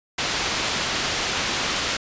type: low-pass noise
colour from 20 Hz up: white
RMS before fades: -25 dBFS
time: 0.18-1.97 s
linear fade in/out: 5 ms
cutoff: 4800 Hz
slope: 12 dB/octave
effects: resampled to 16000 Hz